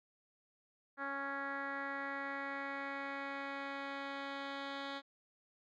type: tone with low-pass filter sweep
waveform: 10% pulse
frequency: 277.2 Hz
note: C#4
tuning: in tune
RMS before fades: -42 dBFS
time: 0.97-5.02 s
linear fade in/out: 50 ms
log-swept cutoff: 1600 to 3300 Hz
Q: 3.3
effects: none